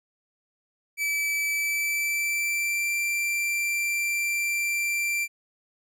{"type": "tone with pitch glide", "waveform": "45% pulse", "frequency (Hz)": [2306, 2356], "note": ["D7", "D7"], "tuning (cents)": [-32, 5], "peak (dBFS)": -24, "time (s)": [0.97, 5.28], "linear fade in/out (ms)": 50, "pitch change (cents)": 37, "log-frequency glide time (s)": [1.5, 2.92], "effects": []}